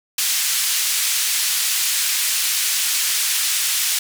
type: band-pass noise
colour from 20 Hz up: white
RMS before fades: -20 dBFS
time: 0.18-3.99 s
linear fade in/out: 5 ms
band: 2100 to 11000 Hz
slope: 12 dB/octave
effects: none